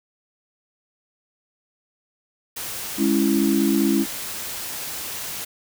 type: noise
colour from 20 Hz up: white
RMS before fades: -31 dBFS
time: 2.56-5.45 s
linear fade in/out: 10 ms
type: chord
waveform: sine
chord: C# minor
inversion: second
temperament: just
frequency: 207.9 / 277.2 / 332.6 Hz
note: G#3 / C#4 / E4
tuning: +2 / 0 / +16 cents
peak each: -21 dBFS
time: 2.97-4.06 s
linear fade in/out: 50 ms
effects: none